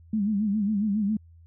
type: tone with vibrato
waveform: sine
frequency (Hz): 207.7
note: G#3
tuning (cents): 0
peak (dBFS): -22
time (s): 0.13-1.17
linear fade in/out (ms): 5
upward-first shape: sine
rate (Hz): 7.3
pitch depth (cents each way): 100
effects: added 83 Hz sine -49 dBFS peak until 1.46 s